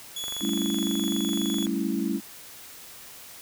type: tone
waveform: sawtooth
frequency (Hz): 3387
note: G#7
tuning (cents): +33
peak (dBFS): -28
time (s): 0.16-1.66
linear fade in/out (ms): 5
type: click train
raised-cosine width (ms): 0.5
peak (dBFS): -24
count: 35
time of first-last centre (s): 0.24-1.669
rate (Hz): 23.8
type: chord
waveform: sine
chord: A dominant seventh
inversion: third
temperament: equal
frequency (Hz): 196 / 220 / 277.2 / 329.6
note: G3 / A3 / C#4 / E4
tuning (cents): 0 / 0 / 0 / 0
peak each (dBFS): -30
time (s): 0.4-2.21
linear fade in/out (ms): 50
effects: white hiss -45 dBFS RMS until 3.41 s